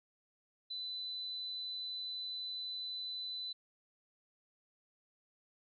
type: tone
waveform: sine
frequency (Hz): 4004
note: B7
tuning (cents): +23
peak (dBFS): -39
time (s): 0.7-3.53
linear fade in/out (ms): 10
effects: none